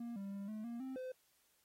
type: tone with pitch steps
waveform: triangle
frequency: 235.7 / 197.4 / 198.8 / 215.3 / 235.3 / 262.5 / 513 Hz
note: A#3 / G3 / G3 / A3 / A#3 / C4 / C5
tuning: +19 / +12 / +25 / -37 / +16 / +6 / -34 cents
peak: -40 dBFS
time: 0-1.12 s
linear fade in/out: 5 ms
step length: 160 ms
effects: white hiss -75 dBFS RMS until 1.64 s + AAC 48 kbps